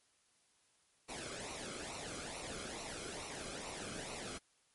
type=noise with flanger; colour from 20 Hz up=pink; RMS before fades=-45 dBFS; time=1.08-4.39 s; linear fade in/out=20 ms; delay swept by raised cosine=0.6 to 1.11 ms; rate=2.3 Hz; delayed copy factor=-0.65; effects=white hiss -73 dBFS RMS until 4.74 s + MP3 48 kbps